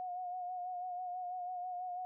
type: tone with vibrato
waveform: sine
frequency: 724 Hz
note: F#5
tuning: 38 cents flat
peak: -38 dBFS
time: 0-2.05 s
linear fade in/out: 0 ms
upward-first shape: sine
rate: 6.1 Hz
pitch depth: 34 cents each way
effects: none